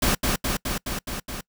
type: noise with echo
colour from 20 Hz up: pink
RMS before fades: -21 dBFS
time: 0.02-0.15 s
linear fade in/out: 5 ms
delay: 210 ms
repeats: 6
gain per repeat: -2 dB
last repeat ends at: 1.41 s
effects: noise-tail reverb RT60 0.1 s tail -25 dB re dry